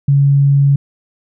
sine tone, 140.2 Hz, C#3, 20 cents sharp, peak -7 dBFS, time 0.08-0.76 s, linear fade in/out 5 ms, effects none

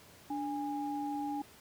sine tone pair together, 292.2 / 821.5 Hz, D4 / G#5, -9 / -19 cents, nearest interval octave + tritone, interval 1790 cents, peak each -36 / -37 dBFS, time 0.3-1.42 s, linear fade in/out 5 ms, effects pink hiss -57 dBFS RMS until 1.6 s + high-pass 80 Hz 12 dB/octave

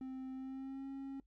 triangle tone with pitch glide, 261.6 to 271.8 Hz, C4 to C#4, 0 to -34 cents, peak -40 dBFS, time 0.01-1.2 s, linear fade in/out 2 ms, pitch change +66 cents, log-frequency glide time 0.33-0.88 s, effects noise-tail reverb RT60 0.1 s tail -21 dB re dry + added 50 Hz sine -69 dBFS peak until 1.26 s

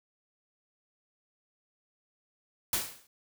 white noise with exponential decay, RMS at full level -26 dBFS, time 2.73-3.07 s, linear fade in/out 2 ms, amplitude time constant 73 ms, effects none

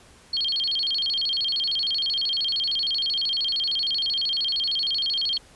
sine tone with vibrato, 3724 Hz, A#7, 2 cents flat, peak -22 dBFS, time 0.33-5.38 s, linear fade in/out 5 ms, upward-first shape square, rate 13 Hz, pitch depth 270 cents each way, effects pink hiss -52 dBFS RMS until 5.55 s + resampled to 24000 Hz

